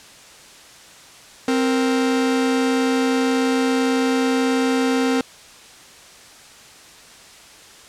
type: tone pair together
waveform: 45% pulse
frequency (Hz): 262.1 / 465.9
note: C4 / A#4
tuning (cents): +3 / -1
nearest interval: minor seventh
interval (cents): 996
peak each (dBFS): -18 / -22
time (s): 1.48-5.21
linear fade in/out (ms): 2
effects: white hiss -44 dBFS RMS until 7.88 s + low-pass 8000 Hz 12 dB/octave